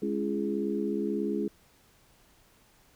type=harmonic tone with a mistuned harmonic; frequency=69.3 Hz; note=C#2; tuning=in tune; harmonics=3 / 4 / 5 / 6; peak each=-32 / -34 / -33 / -33 dBFS; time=0.02-1.48 s; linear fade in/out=5 ms; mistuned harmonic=5; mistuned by=-38 cents; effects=pink hiss -62 dBFS RMS until 2.95 s